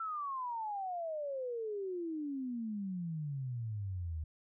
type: exponential sweep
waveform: sine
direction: down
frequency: 1347 to 76 Hz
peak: -36 dBFS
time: 0-4.24 s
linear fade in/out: 5 ms
effects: none

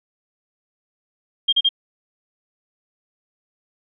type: tone bursts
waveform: sine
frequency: 3211 Hz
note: G7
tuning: 41 cents sharp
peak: -13 dBFS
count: 3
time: 1.48-1.691 s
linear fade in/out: 10 ms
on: 47 ms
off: 35 ms
effects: none

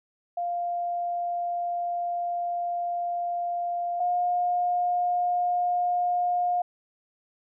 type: tone pair in turn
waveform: sine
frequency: 698.5 / 711.5 Hz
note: F5 / F5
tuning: 0 / +32 cents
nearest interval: unison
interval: 32 cents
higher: second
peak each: -26 / -22 dBFS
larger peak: second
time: 0.37-4 / 4-6.62 s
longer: first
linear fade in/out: 5 ms
effects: none

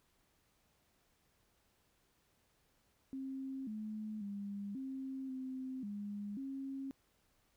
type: tone with pitch steps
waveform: sine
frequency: 266.9 / 214.8 / 201.3 / 265.9 / 260.2 / 204.5 / 270 Hz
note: C4 / A3 / G3 / C4 / C4 / G#3 / C#4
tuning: +35 / -41 / +46 / +28 / -9 / -26 / -45 cents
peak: -40 dBFS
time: 3.13-6.91 s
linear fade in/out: 0 ms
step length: 540 ms
effects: pink hiss -75 dBFS RMS until 7.56 s

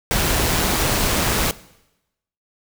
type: noise with amplitude modulation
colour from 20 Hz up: pink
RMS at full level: -18 dBFS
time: 0.11-1.51 s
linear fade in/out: 0 ms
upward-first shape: sine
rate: 163 Hz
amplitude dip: 30%
effects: noise-tail reverb RT60 0.9 s tail -19 dB re dry

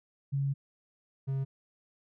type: tone pair in turn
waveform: sine / triangle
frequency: 138.59 / 135.03 Hz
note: C#3 / C#3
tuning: 0 / -45 cents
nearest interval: unison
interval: 45 cents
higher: first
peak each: -27 dBFS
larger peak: neither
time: 0.32-0.54 / 1.27-1.45 s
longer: first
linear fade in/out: 20 ms
effects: none

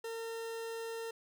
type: tone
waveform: 40% pulse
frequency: 455.7 Hz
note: A#4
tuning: 39 cents flat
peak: -38 dBFS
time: 0.04-1.11 s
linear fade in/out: 5 ms
effects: none

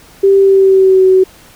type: tone with pitch glide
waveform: sine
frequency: 392 to 375.8 Hz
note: G4 to F#4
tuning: 0 to +27 cents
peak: -4 dBFS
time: 0.23-1.24 s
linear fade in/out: 10 ms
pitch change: -73 cents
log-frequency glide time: 0.38-1.05 s
effects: pink hiss -41 dBFS RMS until 1.55 s

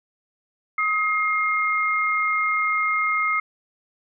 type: tone pair together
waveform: sine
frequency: 1265 / 2127 Hz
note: D#6 / C7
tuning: +28 / +28 cents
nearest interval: major sixth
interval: 900 cents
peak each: -22 dBFS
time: 0.78-3.4 s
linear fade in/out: 5 ms
effects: none

